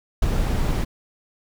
brown noise with ADSR envelope, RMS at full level -18 dBFS, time 0.22-0.85 s, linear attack 6 ms, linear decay 22 ms, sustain -3 dB, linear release 19 ms, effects none

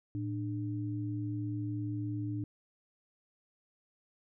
sine tone pair together, 111.85 / 298.6 Hz, A2 / D4, +29 / +29 cents, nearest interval octave + perfect fourth, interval 1700 cents, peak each -35 / -37 dBFS, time 0.15-2.44 s, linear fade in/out 0 ms, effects none

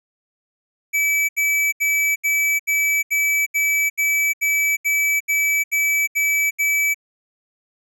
square tone bursts, 2300 Hz, D7, 37 cents flat, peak -17 dBFS, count 14, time 0.93-6.945 s, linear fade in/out 20 ms, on 360 ms, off 75 ms, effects none

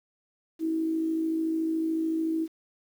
sine tone with amplitude modulation, 322.7 Hz, E4, 37 cents flat, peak -23 dBFS, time 0.59-2.48 s, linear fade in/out 50 ms, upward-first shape sine, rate 53.7 Hz, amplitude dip 40%, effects 9-bit

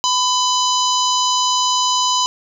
harmonic tone with a mistuned harmonic, 1000 Hz, B5, 21 cents sharp, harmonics 1 / 3 / 4 / 5 / 6 / 7, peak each -17 / -22 / -23 / -24 / -25 / -25 dBFS, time 0.04-2.26 s, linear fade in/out 0 ms, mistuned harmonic 6, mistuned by +33 cents, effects 8-bit

